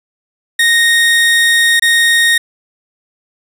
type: tone with dropouts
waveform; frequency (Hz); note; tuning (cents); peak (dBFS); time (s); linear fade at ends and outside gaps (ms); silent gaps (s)
30% pulse; 1859; A#6; -5; -5; 0.59-2.38; 5; 1.797-1.821
effects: resampled to 32000 Hz + 7-bit